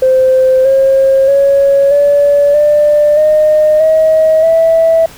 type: tone with pitch steps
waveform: sine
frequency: 520 / 537.4 / 555.4 / 574 / 593.2 / 613.1 / 633.6 / 654.8 Hz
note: C5 / C5 / C#5 / D5 / D5 / D#5 / D#5 / E5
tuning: -11 / +46 / +3 / -40 / +17 / -26 / +31 / -12 cents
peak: -4 dBFS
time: 0.02-5.06 s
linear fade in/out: 5 ms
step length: 630 ms
effects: tanh soft clip ceiling 0 dBFS + pink hiss -35 dBFS RMS until 5.17 s